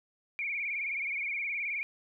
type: tone with vibrato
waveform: sine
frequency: 2283 Hz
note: D7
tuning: 50 cents flat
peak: -31 dBFS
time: 0.39-1.83 s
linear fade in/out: 0 ms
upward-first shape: sine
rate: 19 Hz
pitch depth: 100 cents each way
effects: none